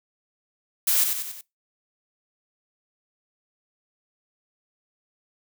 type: noise with echo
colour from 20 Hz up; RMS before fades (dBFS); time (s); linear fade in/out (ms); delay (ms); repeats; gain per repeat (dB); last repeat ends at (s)
blue; -21; 0.87-1.04; 5; 93; 4; -5; 1.412
effects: noise-tail reverb RT60 0.2 s tail -22 dB re dry